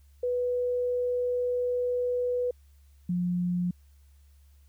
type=tone pair in turn; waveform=sine; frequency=493 / 177.45 Hz; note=B4 / F3; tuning=-3 / +28 cents; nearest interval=octave + tritone; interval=1769 cents; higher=first; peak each=-25 dBFS; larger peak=neither; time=0.23-2.51 / 3.09-3.71 s; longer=first; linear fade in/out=5 ms; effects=added 70 Hz sine -54 dBFS peak until 4.68 s + white hiss -70 dBFS RMS until 4.68 s